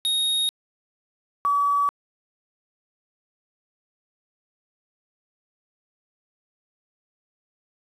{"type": "tone pair in turn", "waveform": ["square", "sine"], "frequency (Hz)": [3739, 1142.2], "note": ["A#7", "D6"], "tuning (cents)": [4, -49], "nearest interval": "octave + major sixth", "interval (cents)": 2053, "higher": "first", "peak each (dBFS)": [-21, -18], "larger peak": "second", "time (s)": [[0.05, 0.49], [1.45, 1.89]], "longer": "neither", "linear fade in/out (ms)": 0, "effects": ["resampled to 32000 Hz", "8-bit"]}